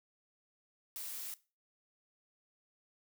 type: noise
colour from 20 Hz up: blue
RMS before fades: -43 dBFS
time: 0.96-1.34 s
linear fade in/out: 0 ms
effects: noise-tail reverb RT60 0.3 s tail -18 dB re dry